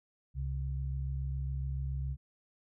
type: tone pair together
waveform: sine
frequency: 67.15 / 134.3 Hz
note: C2 / C3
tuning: +46 / +46 cents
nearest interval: octave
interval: 1200 cents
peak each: -34 / -37 dBFS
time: 0.34-2.17 s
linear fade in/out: 50 ms
effects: none